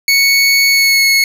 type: tone with pitch glide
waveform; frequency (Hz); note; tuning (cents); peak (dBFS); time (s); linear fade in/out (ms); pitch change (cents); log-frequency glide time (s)
25% pulse; 2217 to 2189; C#7 to C#7; 0 to -22; -4; 0.08-1.24; 2; -22; 0.68-1.03
effects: none